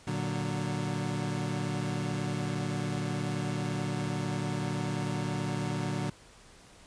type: chord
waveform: 30% pulse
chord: Bb augmented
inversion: none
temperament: equal with one note detuned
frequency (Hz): 115.6 / 146.83 / 185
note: Bb2 / D3 / F#3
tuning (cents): -14 / 0 / 0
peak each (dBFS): -33 / -31 / -33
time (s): 0.07-6.1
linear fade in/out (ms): 5
effects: pink hiss -55 dBFS RMS until 6.86 s + resampled to 22050 Hz